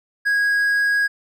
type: tone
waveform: triangle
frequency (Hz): 1649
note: G#6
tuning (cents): -13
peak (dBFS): -14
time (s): 0.25-1.08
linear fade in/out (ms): 20
effects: none